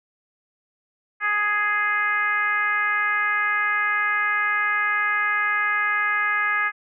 sine tone with frequency modulation, 1665 Hz, G#6, 4 cents sharp, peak -19 dBFS, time 1.2-6.72 s, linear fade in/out 50 ms, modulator 418 Hz, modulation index 1.2, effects none

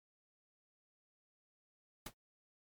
pink noise with exponential decay, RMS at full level -39 dBFS, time 2.06-2.14 s, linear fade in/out 5 ms, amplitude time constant 16 ms, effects MP3 96 kbps

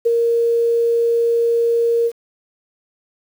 sine tone with ADSR envelope, 466.2 Hz, A#4, in tune, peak -10 dBFS, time 0.05-2.12 s, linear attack 15 ms, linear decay 19 ms, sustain -3 dB, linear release 59 ms, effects 7-bit

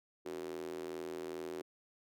square tone with high-pass filter, 41.2 Hz, E1, in tune, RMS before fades -43 dBFS, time 0.25-1.62 s, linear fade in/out 10 ms, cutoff 360 Hz, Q 4.8, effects none

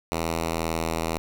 5% pulse tone with pitch glide, 82.41 to 81.79 Hz, E2 to E2, 0 to -13 cents, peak -14 dBFS, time 0.12-1.18 s, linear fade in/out 0 ms, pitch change -13 cents, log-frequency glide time 0.44-0.7 s, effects none

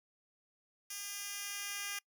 10% pulse tone with high-pass filter sweep, 403.8 Hz, G#4, 49 cents flat, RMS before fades -42 dBFS, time 0.9-1.99 s, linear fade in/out 5 ms, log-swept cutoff 4500 to 2400 Hz, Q 0.76, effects noise-tail reverb RT60 0.1 s tail -24 dB re dry

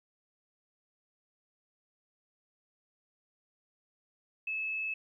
sine tone, 2601 Hz, E7, 24 cents flat, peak -32 dBFS, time 4.47-4.94 s, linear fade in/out 5 ms, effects 12-bit

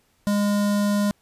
square tone with notch filter, 204.7 Hz, G#3, 25 cents flat, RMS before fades -21 dBFS, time 0.27-1.11 s, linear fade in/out 0 ms, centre 2400 Hz, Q 1.5, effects pink hiss -64 dBFS RMS until 1.21 s + resampled to 32000 Hz

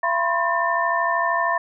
sine tone cluster, 678 / 996 / 1069 / 1793 Hz, E5 / B5 / C6 / A6, +49 / +14 / +37 / +32 cents, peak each -24 dBFS, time 0.03-1.58 s, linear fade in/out 5 ms, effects none

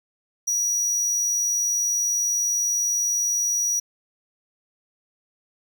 square tone, 5800 Hz, F#8, 35 cents flat, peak -21 dBFS, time 0.47-3.8 s, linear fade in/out 10 ms, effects none

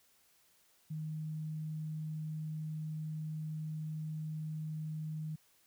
sine tone, 155.56 Hz, D#3, in tune, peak -37 dBFS, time 0.9-5.36 s, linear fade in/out 10 ms, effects white hiss -69 dBFS RMS until 5.66 s

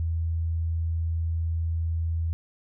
sine tone, 82.3 Hz, E2, 2 cents flat, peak -24 dBFS, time 0-2.33 s, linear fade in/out 0 ms, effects none

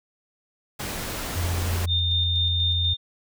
pink noise, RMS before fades -31 dBFS, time 0.79-1.86 s, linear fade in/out 10 ms
sine tone, 87 Hz, F2, 6 cents flat, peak -23 dBFS, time 1.35-2.94 s, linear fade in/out 10 ms
sine tone with tremolo, 3627 Hz, A#7, 48 cents flat, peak -21 dBFS, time 1.87-2.97 s, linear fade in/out 50 ms, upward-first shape square, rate 4.1 Hz, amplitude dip 25%
effects none

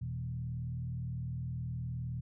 sine tone with frequency modulation, 123.47 Hz, B2, in tune, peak -35 dBFS, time 0.01-2.21 s, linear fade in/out 10 ms, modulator 39.4 Hz, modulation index 0.88, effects none

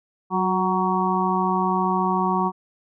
harmonic tone with a mistuned harmonic, 186.9 Hz, F#3, 18 cents sharp, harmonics 1 / 2 / 4 / 5 / 6, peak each -24 / -27 / -27 / -24 / -25 dBFS, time 0.3-2.52 s, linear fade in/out 50 ms, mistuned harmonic 2, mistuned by -39 cents, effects none

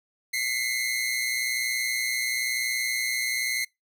sawtooth tone pair together, 2028 / 2149 Hz, B6 / C7, +45 / +46 cents, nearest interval minor second, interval 101 cents, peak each -25 dBFS, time 0.33-3.65 s, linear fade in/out 10 ms, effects noise-tail reverb RT60 0.2 s tail -25 dB re dry

